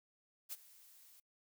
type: noise with ADSR envelope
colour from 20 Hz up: blue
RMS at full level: -42 dBFS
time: 0.49-1.2 s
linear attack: 35 ms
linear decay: 30 ms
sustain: -20 dB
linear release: 4 ms
effects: noise-tail reverb RT60 0.1 s tail -26 dB re dry